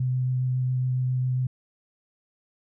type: tone with vibrato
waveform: sine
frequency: 127.6 Hz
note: C3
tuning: 43 cents flat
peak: -22 dBFS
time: 0-1.47 s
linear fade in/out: 5 ms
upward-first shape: triangle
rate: 7.3 Hz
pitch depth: 12 cents each way
effects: none